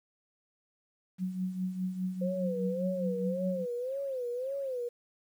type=tone with tremolo; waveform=sine; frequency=185 Hz; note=F#3; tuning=in tune; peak=-28 dBFS; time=1.18-3.66 s; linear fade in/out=50 ms; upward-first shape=triangle; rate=4.9 Hz; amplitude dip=70%
type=tone with vibrato; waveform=sine; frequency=517 Hz; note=C5; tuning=21 cents flat; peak=-32 dBFS; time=2.21-4.89 s; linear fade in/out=10 ms; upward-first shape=sine; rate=1.8 Hz; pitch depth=130 cents each way
effects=10-bit